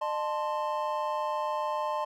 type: chord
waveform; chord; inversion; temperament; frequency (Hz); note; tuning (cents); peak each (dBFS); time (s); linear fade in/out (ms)
triangle; A diminished; second; equal with one note detuned; 607.7 / 880 / 1046.5; Eb5 / A5 / C6; -41 / 0 / 0; -31; 0.01-2.05; 10
effects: none